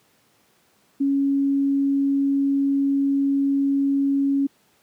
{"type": "tone", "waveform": "sine", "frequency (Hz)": 277.2, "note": "C#4", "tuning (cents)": 0, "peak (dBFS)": -17, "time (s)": [1, 4.47], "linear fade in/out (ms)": 10, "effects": ["pink hiss -61 dBFS RMS until 4.82 s", "high-pass 150 Hz 12 dB/octave"]}